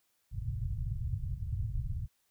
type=low-pass noise; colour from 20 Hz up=white; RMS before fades=-35 dBFS; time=0.31-2.08 s; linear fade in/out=50 ms; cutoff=130 Hz; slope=48 dB/octave; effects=white hiss -75 dBFS RMS until 2.3 s